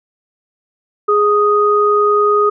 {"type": "tone pair together", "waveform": "sine", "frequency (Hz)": [415.3, 1244.5], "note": ["G#4", "D#6"], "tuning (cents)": [0, 0], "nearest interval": "octave + perfect fifth", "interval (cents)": 1900, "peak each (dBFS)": -12, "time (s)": [1.08, 2.5], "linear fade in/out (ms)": 10, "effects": []}